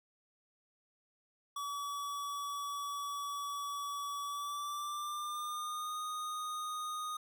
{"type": "tone with pitch glide", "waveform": "square", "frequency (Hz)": [1141, 1237.1], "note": ["C#6", "D#6"], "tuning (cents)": [50, -10], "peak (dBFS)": -38, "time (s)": [1.56, 7.17], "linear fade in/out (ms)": 5, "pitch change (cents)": 140, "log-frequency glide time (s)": [4.22, 5.98], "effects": []}